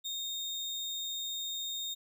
35% pulse tone, 3686 Hz, A#7, 20 cents flat, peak -33 dBFS, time 0.04-1.95 s, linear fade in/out 20 ms, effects none

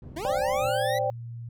white low-pass noise, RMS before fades -42 dBFS, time 0.02-0.7 s, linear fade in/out 2 ms, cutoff 160 Hz, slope 12 dB/octave
25% pulse linear sweep, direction up, 293.7 to 2004 Hz, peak -28 dBFS, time 0.16-0.99 s, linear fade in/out 10 ms
sine chord, C suspended second, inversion none, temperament equal, 523.3 / 587.3 / 784 Hz, C5 / D5 / G5, 0 / 0 / 0 cents, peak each -28 dBFS, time 0.25-1.1 s, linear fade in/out 0 ms
sine tone with pitch glide, 116.54 to 117.22 Hz, A#2 to A#2, 0 to +10 cents, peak -35 dBFS, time 0.62-1.49 s, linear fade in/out 5 ms, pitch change +10 cents, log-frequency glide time 0.93-1.19 s
effects none

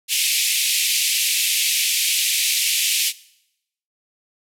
pink band-pass noise, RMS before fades -20 dBFS, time 0.08-3.13 s, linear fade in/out 50 ms, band 2300 to 14000 Hz, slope 48 dB/octave, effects noise-tail reverb RT60 0.8 s tail -20 dB re dry

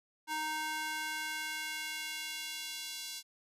square tone with high-pass filter sweep, 310.1 Hz, D#4, 6 cents flat, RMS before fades -39 dBFS, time 0.27-3.23 s, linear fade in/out 50 ms, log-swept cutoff 910 to 4100 Hz, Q 1.3, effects resampled to 32000 Hz

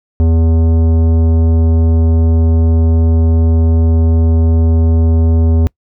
sine tone with tanh clipping, 81.7 Hz, E2, 15 cents flat, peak -9 dBFS, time 0.2-5.67 s, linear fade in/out 0 ms, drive 14 dB, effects noise-tail reverb RT60 0.1 s tail -25 dB re dry

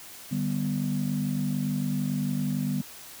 sine chord, G major, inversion second, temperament equal with one note detuned, 149.05 / 196 / 246.9 Hz, D3 / G3 / B3, +26 / 0 / 0 cents, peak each -29 / -29 / -29 dBFS, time 0.31-2.82 s, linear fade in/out 10 ms, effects tanh soft clip ceiling -18 dBFS + white hiss -45 dBFS RMS until 3.2 s

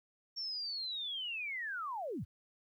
sine linear sweep, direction down, 5520 to 55 Hz, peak -37 dBFS, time 0.36-2.25 s, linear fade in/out 20 ms, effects 12-bit

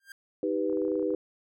45% pulse tone with exponential growth, 1596 Hz, G6, 31 cents sharp, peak -39 dBFS, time 0-0.12 s, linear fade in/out 2 ms, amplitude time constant 25 ms
sine chord, Eb augmented, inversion none, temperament equal with one note detuned, 313.8 / 392 / 493.9 Hz, Eb4 / G4 / B4, +15 / 0 / 0 cents, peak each -30 dBFS, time 0.43-1.15 s, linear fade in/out 2 ms
clicks, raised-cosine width 1 ms, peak -36 dBFS, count 12, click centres 0.698 / 0.728 / 0.772 / 0.818 / 0.851 / 0.881 / 0.918 / 0.955 / 0.995 / 1.027 / 1.105 / 1.139 s
effects none

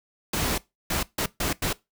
pink noise bursts at uneven times, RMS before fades -26 dBFS, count 5, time 0.33-0.58 / 0.9-1.03 / 1.18-1.26 / 1.4-1.53 / 1.62-1.73 s, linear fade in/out 5 ms, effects noise-tail reverb RT60 0.2 s tail -20 dB re dry

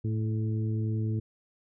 harmonic tone with a mistuned harmonic, 109.7 Hz, A2, 5 cents flat, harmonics 1 / 2 / 3 / 4, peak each -27 / -36 / -38 / -44 dBFS, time 0.04-1.2 s, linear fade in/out 10 ms, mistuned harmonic 4, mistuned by -24 cents, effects none

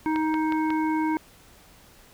harmonic tone, 313.3 Hz, D#4, 12 cents sharp, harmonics 1 / 3 / 5 / 7, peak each -23 / -28 / -38 / -38 dBFS, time 0.06-1.17 s, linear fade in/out 0 ms
click train, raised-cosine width 0.3 ms, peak -18 dBFS, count 4, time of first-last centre 0.16-0.704 s, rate 5.51 Hz
effects pink hiss -53 dBFS RMS until 2.13 s

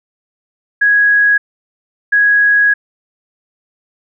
sine tone bursts at uneven times, 1661.2 Hz, G#6, in tune, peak -7 dBFS, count 2, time 0.81-1.38 / 2.12-2.74 s, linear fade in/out 10 ms, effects none

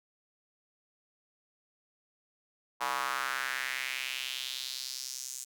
square tone with high-pass filter sweep, 65 Hz, C2, 11 cents flat, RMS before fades -36 dBFS, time 2.8-5.45 s, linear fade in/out 20 ms, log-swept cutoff 960 to 7200 Hz, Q 2.8, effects none

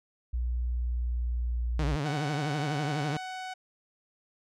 sine tone with pitch glide, 60.4 to 59.43 Hz, B1 to A#1, -38 to +34 cents, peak -27 dBFS, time 0.33-1.96 s, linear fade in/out 10 ms, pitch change -28 cents, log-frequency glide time 0.58-1.75 s
sawtooth tone with vibrato, 146.83 Hz, D3, in tune, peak -25 dBFS, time 1.79-3.17 s, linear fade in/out 0 ms, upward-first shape sine, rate 12 Hz, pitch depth 120 cents each way
sawtooth tone, 746 Hz, F#5, 14 cents sharp, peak -32 dBFS, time 2.05-3.54 s, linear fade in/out 10 ms
effects low-pass 6000 Hz 12 dB/octave

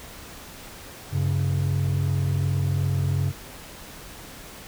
triangle tone pair together, 95.86 / 138.59 Hz, G2 / C#3, -38 / 0 cents, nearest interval tritone, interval 638 cents, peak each -21 dBFS, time 1.11-3.33 s, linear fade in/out 50 ms, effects tanh soft clip ceiling -13 dBFS + pink hiss -42 dBFS RMS until 4.67 s

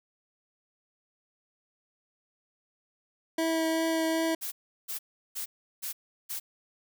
25% pulse tone with vibrato, 324.4 Hz, E4, 28 cents flat, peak -22 dBFS, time 3.38-4.35 s, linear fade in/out 5 ms, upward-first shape triangle, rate 2.6 Hz, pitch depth 12 cents each way
blue noise bursts, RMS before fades -35 dBFS, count 5, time 4.41-6.4 s, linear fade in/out 20 ms, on 110 ms, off 360 ms
effects none

